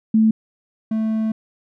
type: tone pair in turn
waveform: sine / triangle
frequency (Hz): 220 / 220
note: A3 / A3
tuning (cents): 0 / 0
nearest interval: unison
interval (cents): 0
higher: neither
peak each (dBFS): -11 / -16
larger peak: first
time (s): 0.14-0.31 / 0.91-1.32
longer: second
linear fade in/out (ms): 5
effects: none